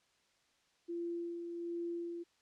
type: tone with tremolo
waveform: sine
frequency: 342.1 Hz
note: F4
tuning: 36 cents flat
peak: -36 dBFS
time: 0.88-2.24 s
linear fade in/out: 20 ms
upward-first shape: sine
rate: 1.3 Hz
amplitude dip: 40%
effects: white hiss -73 dBFS RMS until 2.41 s + low-pass 6000 Hz 12 dB/octave